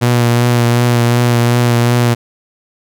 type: tone with vibrato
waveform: sawtooth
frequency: 120 Hz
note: B2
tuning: 49 cents flat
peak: -5 dBFS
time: 0.01-2.15 s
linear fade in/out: 20 ms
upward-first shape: triangle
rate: 2.7 Hz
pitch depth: 27 cents each way
effects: none